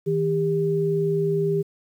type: tone pair together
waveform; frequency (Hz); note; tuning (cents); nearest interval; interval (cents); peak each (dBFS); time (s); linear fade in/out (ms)
sine; 159.5 / 399.5; D#3 / G4; +43 / +33; octave + major third; 1590; -24 / -21; 0.06-1.63; 20
effects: 9-bit